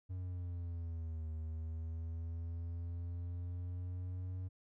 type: exponential two-way sweep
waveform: triangle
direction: down then up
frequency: 92.5 to 79 to 92.5 Hz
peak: -37 dBFS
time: 0.09-4.49 s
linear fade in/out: 20 ms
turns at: 1.29 s
effects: none